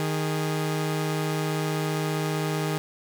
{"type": "tone pair together", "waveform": "sawtooth", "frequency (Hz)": [155.5, 411.2], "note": ["D#3", "G#4"], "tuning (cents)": [-1, -17], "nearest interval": "octave + perfect fourth", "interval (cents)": 1684, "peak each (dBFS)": [-22, -27], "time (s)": [0, 2.78], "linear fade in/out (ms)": 0, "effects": []}